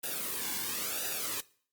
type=noise with flanger; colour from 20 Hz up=white; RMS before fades=-35 dBFS; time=0.03-1.41 s; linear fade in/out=10 ms; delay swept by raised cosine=0.92 to 1.6 ms; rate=0.98 Hz; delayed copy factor=-0.7; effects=noise-tail reverb RT60 0.5 s tail -21 dB re dry + Opus 32 kbps